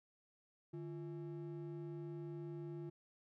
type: ring-modulated tone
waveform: triangle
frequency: 246.9 Hz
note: B3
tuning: in tune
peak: -39 dBFS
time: 0.73-2.9 s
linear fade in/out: 10 ms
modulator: 97.4 Hz
effects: none